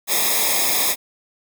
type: noise with comb filter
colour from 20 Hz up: white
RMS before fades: -19 dBFS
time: 0.07-0.96 s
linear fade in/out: 50 ms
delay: 0.68 ms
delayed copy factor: -1
effects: none